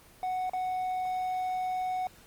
triangle tone with dropouts, 740 Hz, F#5, in tune, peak -27 dBFS, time 0.23-2.07 s, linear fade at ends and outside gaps 1 ms, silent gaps 0.496-0.534 s, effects pink hiss -56 dBFS RMS until 2.26 s + Opus 24 kbps

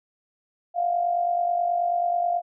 sine tone with amplitude modulation, 698.5 Hz, F5, in tune, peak -18 dBFS, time 0.74-2.42 s, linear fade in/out 50 ms, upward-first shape sine, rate 49.3 Hz, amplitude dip 60%, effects none

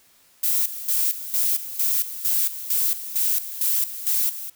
violet noise with tremolo, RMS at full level -21 dBFS, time 0.43-4.5 s, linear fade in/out 5 ms, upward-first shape square, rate 2.2 Hz, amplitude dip 75%, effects white hiss -57 dBFS RMS until 4.55 s

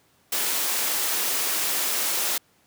white high-pass noise, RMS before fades -25 dBFS, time 0.32-2.38 s, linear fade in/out 5 ms, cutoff 290 Hz, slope 12 dB/octave, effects pink hiss -62 dBFS RMS until 2.66 s + high-pass 100 Hz 12 dB/octave

